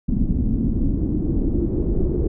brown noise with low-pass filter sweep, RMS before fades -20 dBFS, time 0.08-2.28 s, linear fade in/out 10 ms, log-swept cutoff 230 to 380 Hz, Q 4, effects none

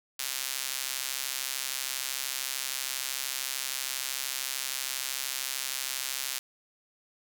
sawtooth tone with high-pass filter, 133 Hz, C3, 29 cents sharp, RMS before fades -34 dBFS, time 0.19-6.39 s, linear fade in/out 5 ms, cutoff 3600 Hz, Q 0.51, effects none

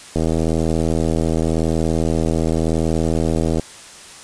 click train, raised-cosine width 2 ms, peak -6 dBFS, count 279, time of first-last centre 0.16-3.596 s, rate 80.9 Hz, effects white hiss -39 dBFS RMS until 4.23 s + resampled to 22050 Hz

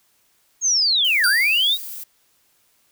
sine linear two-way sweep, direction down then up, 6645 to 1396.9 to 3892 Hz, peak -15 dBFS, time 0.61-1.78 s, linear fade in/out 50 ms, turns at 1.27 s
violet noise, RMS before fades -33 dBFS, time 1.04-2.04 s, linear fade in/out 10 ms
sawtooth tone with exponential decay, 4699 Hz, D8, in tune, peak -14 dBFS, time 1.24-1.93 s, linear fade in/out 0 ms, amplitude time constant 150 ms
effects white hiss -62 dBFS RMS until 2.91 s

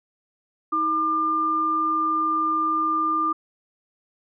sine tone pair together, 318.3 / 1198.9 Hz, D#4 / D6, +39 / +35 cents, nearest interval octave + major seventh, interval 2296 cents, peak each -29 / -20 dBFS, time 0.72-3.33 s, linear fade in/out 10 ms, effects none

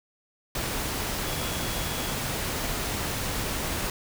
sine tone in noise, 3350 Hz, G#7, 14 cents sharp, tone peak -41 dBFS, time 1.27-2.14 s, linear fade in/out 2 ms, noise pink, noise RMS -30 dBFS, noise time 0.55-3.9 s, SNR -14 dB, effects none

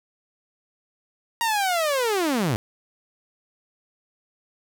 sawtooth linear sweep, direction down, 944 to 97 Hz, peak -17 dBFS, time 1.41-2.56 s, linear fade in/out 0 ms, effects none

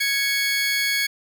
25% pulse tone pair together, 1665.7 / 2217 Hz, G#6 / C#7, +5 / 0 cents, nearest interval perfect fourth, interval 495 cents, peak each -21 / -18 dBFS, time 0-1.07 s, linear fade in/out 10 ms, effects none

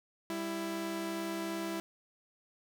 sawtooth tone pair together, 197.17 / 331.6 Hz, G3 / E4, +10 / +10 cents, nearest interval major sixth, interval 900 cents, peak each -37 / -32 dBFS, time 0.3-1.8 s, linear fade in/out 0 ms, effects none

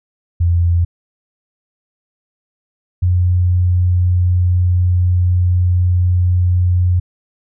sine tone pair in turn, 86 / 89.6 Hz, F2 / F2, -26 / +45 cents, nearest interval minor second, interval 71 cents, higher second, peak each -10 dBFS, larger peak neither, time 0.4-0.85 / 3.02-7 s, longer second, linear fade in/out 10 ms, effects none

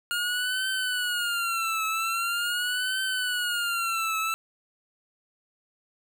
25% pulse tone with vibrato, 1416 Hz, F6, 23 cents sharp, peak -22 dBFS, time 0.11-4.34 s, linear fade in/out 0 ms, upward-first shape triangle, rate 0.43 Hz, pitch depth 150 cents each way, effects none

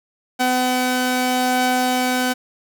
sawtooth tone pair together, 252.6 / 757 Hz, B3 / F#5, +39 / +39 cents, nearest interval octave + perfect fifth, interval 1900 cents, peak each -16 dBFS, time 0.39-2.34 s, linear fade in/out 20 ms, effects none

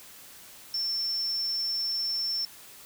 triangle tone, 5390 Hz, E8, 38 cents sharp, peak -24 dBFS, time 0.74-2.45 s, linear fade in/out 2 ms, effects tanh soft clip ceiling -25 dBFS + white hiss -49 dBFS RMS until 2.85 s

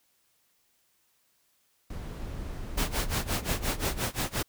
brown noise, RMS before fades -36 dBFS, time 1.9-4 s, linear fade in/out 5 ms
pink noise with tremolo, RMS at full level -28 dBFS, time 2.77-4.43 s, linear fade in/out 10 ms, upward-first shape sine, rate 5.7 Hz, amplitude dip 95%
effects white hiss -70 dBFS RMS until 4.48 s

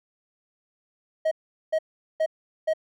triangle tone bursts, 633 Hz, D#5, 30 cents sharp, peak -18 dBFS, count 4, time 1.25-2.736 s, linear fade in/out 10 ms, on 64 ms, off 410 ms, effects none

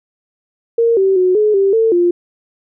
sine tone with pitch steps, 463.3 / 385.3 / 367 / 424.5 / 391.9 / 448.8 / 349.9 Hz, A#4 / G4 / F#4 / G#4 / G4 / A4 / F4, -11 / -30 / -14 / +38 / 0 / +34 / +3 cents, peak -9 dBFS, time 0.78-2.11 s, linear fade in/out 5 ms, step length 190 ms, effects none

